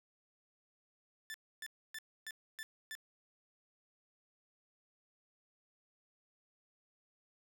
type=tone bursts; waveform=sawtooth; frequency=1760 Hz; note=A6; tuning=in tune; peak=-39 dBFS; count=6; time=1.3-2.952 s; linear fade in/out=0 ms; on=42 ms; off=280 ms; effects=none